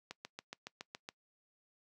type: click train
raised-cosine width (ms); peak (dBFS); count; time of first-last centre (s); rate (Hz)
0.2; -26; 8; 0.11-1.089; 7.15
effects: noise-tail reverb RT60 0.1 s tail -22 dB re dry + high-pass 150 Hz 12 dB/octave